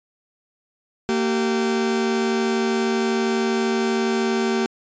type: tone pair together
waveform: 40% pulse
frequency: 229.3 / 386 Hz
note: A#3 / G4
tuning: -28 / -27 cents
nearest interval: major sixth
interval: 901 cents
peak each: -21 dBFS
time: 1.09-4.66 s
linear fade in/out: 0 ms
effects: resampled to 16000 Hz